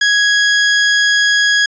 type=tone; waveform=sawtooth; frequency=1661.2 Hz; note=G#6; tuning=in tune; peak=-6 dBFS; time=0.01-1.66 s; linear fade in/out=5 ms; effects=resampled to 16000 Hz